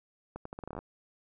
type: accelerating click train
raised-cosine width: 1 ms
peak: -26 dBFS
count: 12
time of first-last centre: 0.36-0.79 s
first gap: 94 ms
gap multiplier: 0.8
effects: none